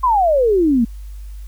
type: exponential sweep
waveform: sine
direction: down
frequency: 1066 to 219.9 Hz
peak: -11 dBFS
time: 0.03-0.85 s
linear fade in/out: 10 ms
effects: added 50 Hz sine -29 dBFS peak until 1.47 s + white hiss -53 dBFS RMS until 1.47 s